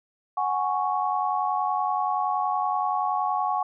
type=chord; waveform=sine; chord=F# suspended second; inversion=none; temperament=equal; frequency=740 / 830.6 / 1108.7 Hz; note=F#5 / G#5 / C#6; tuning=0 / 0 / 0 cents; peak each=-27 dBFS; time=0.37-3.63 s; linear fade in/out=5 ms; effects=none